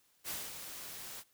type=noise with ADSR envelope; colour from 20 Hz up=white; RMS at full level=-39 dBFS; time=0.24-1.24 s; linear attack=46 ms; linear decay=220 ms; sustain=-7 dB; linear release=49 ms; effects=white hiss -71 dBFS RMS until 1.33 s